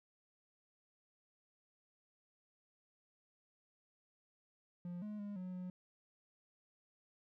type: tone with pitch steps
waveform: triangle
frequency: 175.9 / 210.4 / 204.4 / 183.2 / 181.9 Hz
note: F3 / G#3 / G#3 / F#3 / F#3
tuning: +13 / +23 / -27 / -17 / -29 cents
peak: -40 dBFS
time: 4.85-5.7 s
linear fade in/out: 2 ms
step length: 170 ms
effects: none